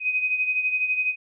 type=beating tone pair; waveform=sine; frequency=2507 / 2519 Hz; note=D#7 / D#7; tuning=+12 / +21 cents; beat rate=12 Hz; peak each=-22 / -29 dBFS; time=0-1.16 s; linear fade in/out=50 ms; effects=none